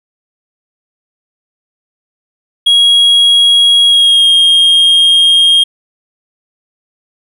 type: tone with pitch glide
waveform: triangle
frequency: 3300 to 3236 Hz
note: G#7 to G#7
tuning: -12 to -46 cents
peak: -3 dBFS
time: 2.66-5.64 s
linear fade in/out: 10 ms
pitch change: -34 cents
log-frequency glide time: 3.89-4.28 s
effects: none